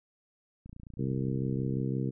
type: click train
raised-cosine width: 5 ms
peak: -34 dBFS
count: 34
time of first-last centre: 0.66-1.806 s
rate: 28.8 Hz
type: harmonic tone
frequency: 65.8 Hz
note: C2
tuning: 10 cents sharp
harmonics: 2 / 3 / 4 / 5 / 6 / 7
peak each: -31 / -35 / -37 / -39 / -41 / -42 dBFS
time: 0.98-2.11 s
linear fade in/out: 20 ms
effects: none